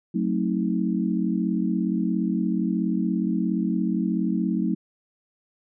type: chord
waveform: sine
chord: F# diminished seventh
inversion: none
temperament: just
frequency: 185 / 222 / 266.4 / 319.7 Hz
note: F#3 / A3 / C4 / Eb4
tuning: 0 / +16 / +31 / +47 cents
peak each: -25 / -26 / -30 / -28 dBFS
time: 0.14-4.75 s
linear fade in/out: 10 ms
effects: none